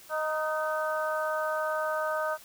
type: harmonic tone with a mistuned harmonic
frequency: 311.1 Hz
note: D#4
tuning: in tune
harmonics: 2 / 3 / 4 / 5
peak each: -30 / -36 / -33 / -35 dBFS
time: 0.09-2.38 s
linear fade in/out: 50 ms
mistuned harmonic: 5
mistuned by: -30 cents
effects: white hiss -52 dBFS RMS until 2.44 s